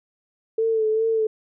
sine tone with vibrato, 442.4 Hz, A4, 9 cents sharp, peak -18 dBFS, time 0.58-1.27 s, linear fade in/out 5 ms, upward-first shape sine, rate 2.5 Hz, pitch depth 37 cents each way, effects none

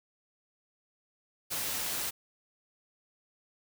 white noise, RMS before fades -34 dBFS, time 1.5-2.11 s, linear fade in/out 20 ms, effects none

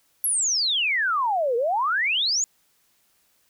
sine exponential two-way sweep, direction down then up, 11660 to 452.9 to 7110 Hz, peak -20 dBFS, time 0.24-2.44 s, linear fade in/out 0 ms, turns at 1.56 s, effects white hiss -65 dBFS RMS until 3.49 s

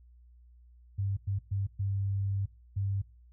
sine tone bursts at uneven times, 98.7 Hz, G2, 12 cents sharp, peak -28 dBFS, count 5, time 0.98-1.17 / 1.27-1.39 / 1.51-1.67 / 1.79-2.46 / 2.76-3.02 s, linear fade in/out 10 ms, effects noise-tail reverb RT60 0.3 s tail -20 dB re dry + added 60 Hz sine -54 dBFS peak until 3.32 s

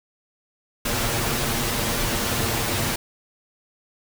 pink noise with comb filter, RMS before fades -24 dBFS, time 0.85-2.96 s, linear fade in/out 5 ms, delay 8.6 ms, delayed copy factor +0.6, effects none

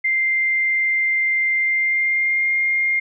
sine tone with pitch glide, 2093 to 2120 Hz, C7 to C7, 0 to +22 cents, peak -16 dBFS, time 0.04-3 s, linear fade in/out 10 ms, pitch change +22 cents, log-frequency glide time 1.57-2.51 s, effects none

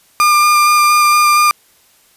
35% pulse tone with vibrato, 1201 Hz, D6, 38 cents sharp, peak -6 dBFS, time 0.2-1.51 s, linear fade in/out 0 ms, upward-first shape square, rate 4.3 Hz, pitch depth 9 cents each way, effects white hiss -51 dBFS RMS until 2.16 s + resampled to 32000 Hz

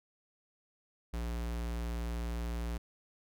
square tone, 58.27 Hz, A#1, in tune, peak -35 dBFS, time 1.13-2.78 s, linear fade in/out 10 ms, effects none

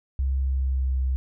sine tone with pitch glide, 66.7 to 65.03 Hz, C2 to C2, +34 to -10 cents, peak -21 dBFS, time 0.19-1.16 s, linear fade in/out 0 ms, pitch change -44 cents, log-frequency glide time 0.39-1 s, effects none

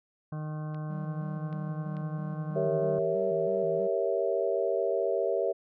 harmonic tone, 153.5 Hz, D#3, 23 cents flat, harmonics 1 / 2 / 3 / 4 / 5 / 7 / 8 / 9 / 10, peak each -33 / -46 / -51 / -47 / -50 / -49 / -58 / -61 / -56 dBFS, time 0.32-2.99 s, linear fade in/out 5 ms
clicks, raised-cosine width 0.3 ms, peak -36 dBFS, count 3, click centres 0.746 / 1.528 / 1.968 s
triangle tone with vibrato, 176.9 Hz, F3, 23 cents sharp, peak -36 dBFS, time 0.89-3.88 s, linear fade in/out 20 ms, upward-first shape square, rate 3.1 Hz, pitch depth 130 cents each way
sine chord, G diminished seventh, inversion none, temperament equal, 392 / 466.2 / 554.4 / 659.3 Hz, G4 / Bb4 / Db5 / Fb5, 0 / 0 / 0 / 0 cents, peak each -31 dBFS, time 2.55-5.53 s, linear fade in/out 20 ms
effects none

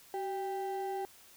triangle ring-modulated tone, 587.3 Hz, D5, in tune, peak -29 dBFS, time 0.14-1.05 s, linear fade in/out 0 ms, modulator 207 Hz, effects white hiss -58 dBFS RMS until 1.36 s

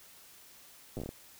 slowing click train, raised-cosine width 2 ms, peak -26 dBFS, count 8, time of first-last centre 0.97-1.091 s, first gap 8 ms, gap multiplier 1.25, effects white hiss -56 dBFS RMS until 1.39 s

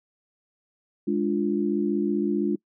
sine chord, D diminished, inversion second, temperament equal, 207.7 / 293.7 / 349.2 Hz, Ab3 / D4 / F4, 0 / 0 / 0 cents, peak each -26 dBFS, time 1.07-2.56 s, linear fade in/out 10 ms, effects noise-tail reverb RT60 0.1 s tail -24 dB re dry

